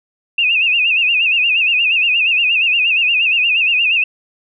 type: tone with vibrato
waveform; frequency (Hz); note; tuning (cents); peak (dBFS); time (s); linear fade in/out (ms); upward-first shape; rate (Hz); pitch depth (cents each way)
sine; 2637; E7; 0; -11; 0.38-4.04; 5; sine; 8.5; 120
effects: none

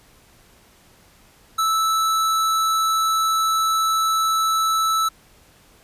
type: tone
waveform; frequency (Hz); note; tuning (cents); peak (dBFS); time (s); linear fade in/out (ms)
square; 1313; E6; -7; -18; 1.58-5.09; 10
effects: pink hiss -53 dBFS RMS until 5.83 s + resampled to 32000 Hz

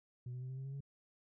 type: tone with pitch steps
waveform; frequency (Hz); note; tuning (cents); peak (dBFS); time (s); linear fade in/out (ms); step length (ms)
sine; 123.47 / 125.92 / 128.42 / 130.96 / 133.56 / 136.21 / 138.91; B2 / B2 / C3 / C3 / C3 / C#3 / C#3; 0 / +34 / -32 / +2 / +36 / -30 / +4; -39; 0.26-0.806; 5; 78
effects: tanh soft clip ceiling -40 dBFS

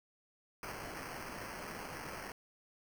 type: noise with sample-and-hold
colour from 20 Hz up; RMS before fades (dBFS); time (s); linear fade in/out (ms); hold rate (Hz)
violet; -45; 0.63-2.32; 0; 3675
effects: none

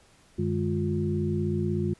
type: tone cluster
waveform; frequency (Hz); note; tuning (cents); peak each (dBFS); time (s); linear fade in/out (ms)
sine; 94.6 / 151.4 / 207.5 / 354.1; F#2 / D#3 / G#3 / F4; +39 / -47 / -1 / +24; -30; 0.38-1.94; 10
effects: pink hiss -59 dBFS RMS until 1.99 s + resampled to 24000 Hz

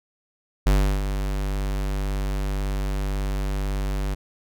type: tone with ADSR envelope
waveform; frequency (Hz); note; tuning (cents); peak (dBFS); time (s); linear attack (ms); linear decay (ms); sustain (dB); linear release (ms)
square; 49.06; G1; +2; -15; 0.66-4.15; 8; 340; -9; 16
effects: none

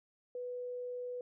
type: tone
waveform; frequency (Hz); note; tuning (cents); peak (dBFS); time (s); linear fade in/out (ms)
sine; 493.9; B4; 0; -38; 0.35-1.21; 2
effects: none

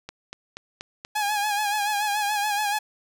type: click train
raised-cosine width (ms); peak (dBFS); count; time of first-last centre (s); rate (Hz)
0.2; -18; 5; 0.09-1.049; 4.17
type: tone with vibrato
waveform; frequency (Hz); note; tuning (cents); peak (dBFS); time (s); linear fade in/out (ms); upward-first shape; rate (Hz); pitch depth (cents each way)
sawtooth; 830.6; G#5; 0; -19; 1.15-2.79; 10; sine; 7; 53
effects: none

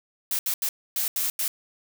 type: noise bursts at uneven times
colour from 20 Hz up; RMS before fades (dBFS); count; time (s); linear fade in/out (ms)
blue; -26; 6; 0.31-0.39 / 0.46-0.54 / 0.62-0.69 / 0.96-1.08 / 1.16-1.3 / 1.39-1.48; 2
effects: none

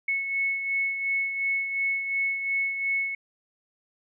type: beating tone pair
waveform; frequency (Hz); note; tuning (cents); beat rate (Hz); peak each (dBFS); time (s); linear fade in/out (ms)
sine; 2200 / 2202.8; C#7 / C#7; -14 / -11; 2.8; -25 / -34; 0.08-3.15; 5
effects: none

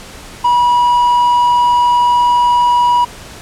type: tone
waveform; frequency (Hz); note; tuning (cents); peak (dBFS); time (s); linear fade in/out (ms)
triangle; 970; B5; -31; -6; 0.44-3.05; 10
effects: pink hiss -33 dBFS RMS until 3.41 s + low-pass 10000 Hz 12 dB/octave

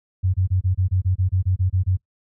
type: tone bursts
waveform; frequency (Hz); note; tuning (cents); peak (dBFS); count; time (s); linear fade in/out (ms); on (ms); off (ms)
sine; 93; F#2; +9; -16; 13; 0.23-1.972; 20; 110; 26
effects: noise-tail reverb RT60 0.1 s tail -20 dB re dry

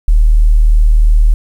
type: tone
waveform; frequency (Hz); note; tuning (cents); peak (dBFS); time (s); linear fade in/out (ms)
sine; 38.49; D#1; -18; -4; 0.08-1.34; 0
effects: 7-bit

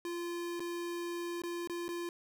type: tone with dropouts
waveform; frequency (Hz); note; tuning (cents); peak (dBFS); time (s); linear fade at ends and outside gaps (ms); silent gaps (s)
square; 345.3; F4; -20; -37; 0.05-2.09; 1; 0.596-0.603 / 1.419-1.436 / 1.674-1.697 / 1.881-1.889
effects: none

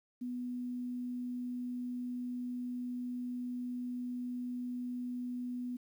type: tone with quantisation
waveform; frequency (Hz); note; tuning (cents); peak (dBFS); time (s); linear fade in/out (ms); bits
sine; 246.9; B3; 0; -36; 0.21-5.77; 10; 11
effects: none

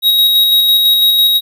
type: tone with tremolo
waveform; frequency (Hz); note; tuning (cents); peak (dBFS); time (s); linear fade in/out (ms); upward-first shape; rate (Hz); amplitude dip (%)
square; 3803; A#7; +34; -7; 0.02-1.41; 50; square; 6; 25
effects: none

